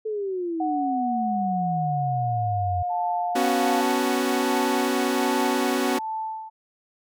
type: exponential sweep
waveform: sine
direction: down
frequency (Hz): 443 to 87.31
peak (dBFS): -25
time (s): 0.05-2.83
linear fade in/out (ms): 10
type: tone with pitch glide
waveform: sine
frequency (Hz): 740 to 708.6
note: F#5 to F5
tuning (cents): 0 to +25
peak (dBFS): -24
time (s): 0.6-3.81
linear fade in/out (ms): 5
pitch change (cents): -75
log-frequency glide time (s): 1.03-3.21
type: tone with tremolo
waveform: sine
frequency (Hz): 880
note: A5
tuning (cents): 0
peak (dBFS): -26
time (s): 2.89-6.5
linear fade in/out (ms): 20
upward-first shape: sine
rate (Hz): 1.3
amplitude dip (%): 75
type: chord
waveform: sawtooth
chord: B suspended second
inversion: none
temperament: equal with one note detuned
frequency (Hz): 246.9 / 277.2 / 372.6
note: B3 / C#4 / F#4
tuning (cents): 0 / 0 / +12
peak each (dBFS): -22 / -22 / -22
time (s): 3.35-5.99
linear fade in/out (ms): 10
effects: none